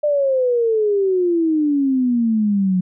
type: exponential sweep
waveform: sine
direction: down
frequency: 602 to 180.2 Hz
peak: -14 dBFS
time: 0.03-2.81 s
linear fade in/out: 10 ms
effects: none